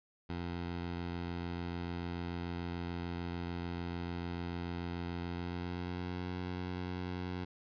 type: tone with pitch glide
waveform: 15% pulse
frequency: 86.8 to 90.33 Hz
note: F2 to F#2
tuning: -10 to -41 cents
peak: -31 dBFS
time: 0.29-7.45 s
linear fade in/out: 10 ms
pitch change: +69 cents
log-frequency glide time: 5.2-6.29 s
effects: resampled to 11025 Hz